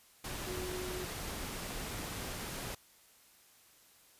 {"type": "tone in noise", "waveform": "sine", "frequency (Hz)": 365.1, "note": "F#4", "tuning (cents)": -23, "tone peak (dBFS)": -40, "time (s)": [0.47, 1.05], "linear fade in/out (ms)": 5, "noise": "pink", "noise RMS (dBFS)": -41, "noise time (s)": [0.24, 2.75], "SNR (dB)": -2, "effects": ["white hiss -63 dBFS RMS until 4.19 s", "resampled to 32000 Hz"]}